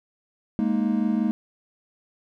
triangle chord, Ab suspended second, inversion none, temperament equal, 207.7 / 233.1 / 311.1 Hz, Ab3 / Bb3 / Eb4, 0 / 0 / 0 cents, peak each -22 / -22 / -26 dBFS, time 0.59-1.31 s, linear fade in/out 0 ms, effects none

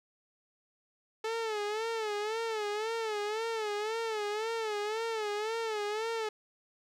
sawtooth tone with vibrato, 434.6 Hz, A4, 21 cents flat, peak -28 dBFS, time 1.24-6.29 s, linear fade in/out 5 ms, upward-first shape sine, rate 1.9 Hz, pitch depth 94 cents each way, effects low-pass 6000 Hz 12 dB/octave + 11-bit

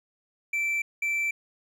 triangle tone pair in turn, 2334 / 2334 Hz, D7 / D7, -11 / -11 cents, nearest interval unison, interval 0 cents, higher neither, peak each -23 dBFS, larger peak neither, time 0.53-0.82 / 1.02-1.31 s, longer neither, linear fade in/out 5 ms, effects none

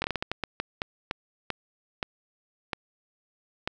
slowing click train, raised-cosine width 0.3 ms, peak -12 dBFS, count 15, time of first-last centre 0.02-3.675 s, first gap 21 ms, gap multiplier 1.34, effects none

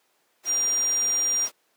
sine tone in noise, 5700 Hz, F8, 34 cents sharp, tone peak -21 dBFS, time 0.45-1.49 s, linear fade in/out 50 ms, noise pink, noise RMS -37 dBFS, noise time 0.43-1.52 s, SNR +13 dB, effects pink hiss -67 dBFS RMS until 1.76 s + high-pass 400 Hz 12 dB/octave

